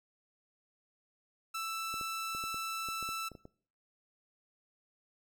sawtooth tone, 1324 Hz, E6, 7 cents sharp, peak -32 dBFS, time 1.54-3.29 s, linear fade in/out 10 ms
clicks, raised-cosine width 2 ms, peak -35 dBFS, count 11, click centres 1.941 / 2.012 / 2.349 / 2.439 / 2.544 / 2.887 / 3.027 / 3.09 / 3.317 / 3.352 / 3.454 s
effects noise-tail reverb RT60 0.5 s tail -21 dB re dry

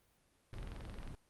brown noise, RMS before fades -46 dBFS, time 0.53-1.15 s, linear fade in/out 0 ms
click train, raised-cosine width 0.3 ms, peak -36 dBFS, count 13, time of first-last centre 0.54-1.076 s, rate 22.4 Hz
effects pink hiss -73 dBFS RMS until 1.29 s + Opus 32 kbps

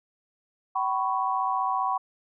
sine tone cluster, 763 / 992 / 1107 Hz, G5 / B5 / C#6, -47 / +7 / -3 cents, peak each -28 dBFS, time 0.75-1.98 s, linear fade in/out 10 ms, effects none

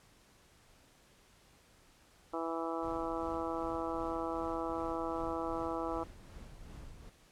harmonic tone, 164.81 Hz, E3, in tune, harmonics 2 / 3 / 4 / 5 / 6 / 7 / 8, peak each -39 / -41 / -42 / -43 / -44 / -44 / -45 dBFS, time 2.33-6.04 s, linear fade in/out 10 ms
brown noise with tremolo, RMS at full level -47 dBFS, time 2.82-7.1 s, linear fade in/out 10 ms, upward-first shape sine, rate 2.6 Hz, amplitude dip 50%
effects pink hiss -64 dBFS RMS until 7.31 s + low-pass 11000 Hz 12 dB/octave

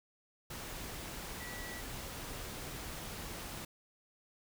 sine tone in noise, 1949 Hz, B6, 23 cents flat, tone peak -47 dBFS, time 1.4-1.81 s, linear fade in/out 5 ms, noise pink, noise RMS -44 dBFS, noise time 0.5-3.65 s, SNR -6 dB, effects none

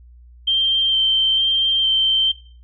sine tone with vibrato, 3139 Hz, G7, 2 cents sharp, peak -14 dBFS, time 0.47-2.32 s, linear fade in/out 10 ms, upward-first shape square, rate 1.1 Hz, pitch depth 10 cents each way, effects noise-tail reverb RT60 0.5 s tail -22 dB re dry + added 60 Hz sine -42 dBFS peak until 2.63 s

